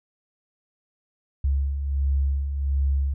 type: beating tone pair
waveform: sine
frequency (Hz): 67.9 / 69.3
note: C#2 / C#2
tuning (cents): -35 / 0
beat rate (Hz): 1.4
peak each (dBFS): -30 / -21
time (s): 1.44-3.14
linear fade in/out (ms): 5
effects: none